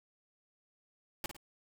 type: noise with echo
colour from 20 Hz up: pink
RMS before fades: -37 dBFS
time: 1.24-1.26 s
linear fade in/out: 2 ms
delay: 53 ms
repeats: 2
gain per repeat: -8 dB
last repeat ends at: 1.366 s
effects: none